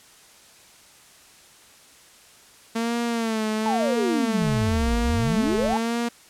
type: tone with vibrato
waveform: sawtooth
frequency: 226 Hz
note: A3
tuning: 47 cents sharp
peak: -19 dBFS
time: 2.75-6.09 s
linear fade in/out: 10 ms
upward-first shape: sine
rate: 0.99 Hz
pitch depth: 78 cents each way
type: exponential two-way sweep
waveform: sine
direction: down then up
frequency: 902 to 49 to 902 Hz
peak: -22 dBFS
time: 3.66-5.77 s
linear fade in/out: 0 ms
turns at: 4.99 s
type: noise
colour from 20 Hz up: brown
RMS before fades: -36 dBFS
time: 4.42-5.74 s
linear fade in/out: 0 ms
effects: white hiss -51 dBFS RMS until 6.29 s + low-pass 10000 Hz 12 dB/octave